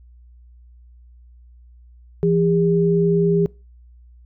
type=tone pair together; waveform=sine; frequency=168.8 / 403.6 Hz; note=E3 / G#4; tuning=+41 / -49 cents; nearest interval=octave + minor third; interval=1510 cents; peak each=-17 dBFS; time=2.23-3.46 s; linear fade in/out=0 ms; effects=noise-tail reverb RT60 0.3 s tail -24 dB re dry + added 60 Hz sine -44 dBFS peak until 4.25 s